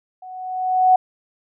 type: tone with level ramp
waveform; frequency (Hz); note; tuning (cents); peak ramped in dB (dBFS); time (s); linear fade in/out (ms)
sine; 742; F#5; +5; -35 to -8; 0.22-0.96; 5
effects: none